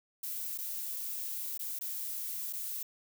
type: noise with dropouts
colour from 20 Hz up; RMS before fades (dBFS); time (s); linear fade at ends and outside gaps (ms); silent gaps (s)
violet; -38; 0.23-2.83; 5; 0.578-0.584 / 1.577-1.593 / 1.79-1.81 / 2.528-2.533
effects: none